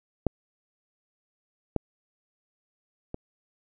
clicks, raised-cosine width 2 ms, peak -9 / -11 / -20 dBFS, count 3, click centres 0.267 / 1.763 / 3.144 s, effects none

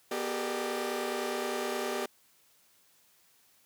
sawtooth tone cluster, 243.8 / 388.2 / 417.9 / 461.3 / 600 Hz, B3 / G4 / G#4 / A#4 / D5, -22 / -17 / +11 / -18 / +37 cents, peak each -36 / -31 / -36 / -37 / -34 dBFS, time 0.11-2.06 s, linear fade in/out 5 ms, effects white hiss -65 dBFS RMS until 3.65 s + high-pass 80 Hz 12 dB/octave

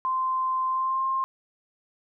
sine tone with pitch glide, 1040 to 1060.6 Hz, C6 to C6, -11 to +23 cents, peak -23 dBFS, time 0.05-1.24 s, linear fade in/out 0 ms, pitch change +34 cents, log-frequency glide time 0.67-1.06 s, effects none

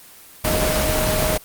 sine tone in noise, 622.3 Hz, D#5, in tune, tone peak -22 dBFS, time 0.44-1.38 s, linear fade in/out 10 ms, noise pink, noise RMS -20 dBFS, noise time 0.44-1.38 s, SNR -5 dB, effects white hiss -44 dBFS RMS until 1.44 s + Opus 24 kbps

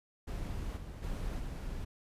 brown noise with level steps, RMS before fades -38 / -44 / -37 / -40 dBFS, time 0.27-1.85 s, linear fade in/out 10 ms, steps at 0.76 / 1.02 / 1.38 s, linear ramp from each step 20 ms, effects resampled to 32000 Hz

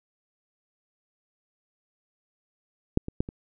clicks, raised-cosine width 3 ms, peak -7 / -20 / -11 / -23 dBFS, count 4, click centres 2.974 / 3.084 / 3.205 / 3.289 s, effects none

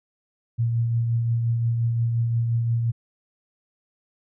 sine tone with tremolo, 116.54 Hz, A#2, in tune, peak -18 dBFS, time 0.58-2.92 s, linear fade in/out 20 ms, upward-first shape triangle, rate 5.7 Hz, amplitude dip 35%, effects none

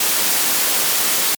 white noise, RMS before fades -17 dBFS, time 0-1.35 s, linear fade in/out 5 ms, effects high-pass 200 Hz 12 dB/octave + MP3 96 kbps

